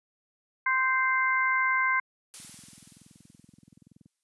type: harmonic tone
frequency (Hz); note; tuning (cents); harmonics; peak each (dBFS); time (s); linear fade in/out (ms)
521; C5; -7; 2 / 3 / 4; -27 / -27 / -27; 0.66-2; 5
type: noise with exponential decay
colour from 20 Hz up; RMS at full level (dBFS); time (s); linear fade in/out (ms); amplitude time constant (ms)
blue; -40; 2.34-4.23; 0; 410
type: click train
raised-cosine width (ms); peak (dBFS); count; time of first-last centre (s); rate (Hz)
5; -35; 36; 2.4-4.059; 21.1
effects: high-pass 200 Hz 12 dB/octave + resampled to 24000 Hz